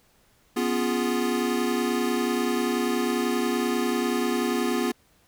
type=chord; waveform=square; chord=C# dominant seventh; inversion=third; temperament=equal; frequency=246.9 / 277.2 / 349.2 / 415.3 Hz; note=B3 / C#4 / E#4 / G#4; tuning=0 / 0 / 0 / 0 cents; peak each=-27 / -33 / -29 / -31 dBFS; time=0.56-4.92 s; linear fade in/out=10 ms; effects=pink hiss -62 dBFS RMS until 5.27 s